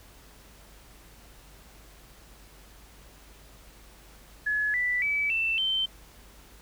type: tone with pitch steps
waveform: sine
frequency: 1700 / 1975.5 / 2296 / 2668 / 3100 Hz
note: G#6 / B6 / D7 / E7 / G7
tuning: +40 / 0 / -40 / +20 / -20 cents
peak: -24 dBFS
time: 4.46-5.86 s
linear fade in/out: 10 ms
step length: 280 ms
effects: added 50 Hz sine -53 dBFS peak until 6.61 s + pink hiss -54 dBFS RMS until 6.61 s